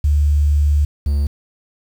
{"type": "tone pair in turn", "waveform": ["sine", "triangle"], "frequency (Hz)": [73.42, 71.41], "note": ["D2", "D2"], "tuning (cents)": [0, -48], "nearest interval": "unison", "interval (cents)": 48, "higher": "first", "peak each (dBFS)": [-11, -12], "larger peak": "first", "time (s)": [[0.04, 0.85], [1.06, 1.27]], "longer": "first", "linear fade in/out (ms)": 5, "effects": ["7-bit"]}